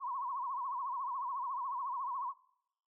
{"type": "tone with vibrato", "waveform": "sine", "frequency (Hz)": 1033, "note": "C6", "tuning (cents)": -22, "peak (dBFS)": -35, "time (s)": [0, 2.34], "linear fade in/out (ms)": 50, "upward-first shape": "triangle", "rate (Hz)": 14, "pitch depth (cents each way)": 170, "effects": ["noise-tail reverb RT60 0.8 s tail -23 dB re dry"]}